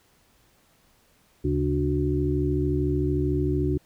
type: harmonic tone with a mistuned harmonic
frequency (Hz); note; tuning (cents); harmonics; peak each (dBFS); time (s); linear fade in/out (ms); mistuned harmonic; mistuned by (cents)
73.42; D2; 0; 1 / 2 / 4 / 5; -27 / -27 / -27 / -27; 1.44-3.78; 10; 2; -110
effects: pink hiss -62 dBFS RMS until 3.85 s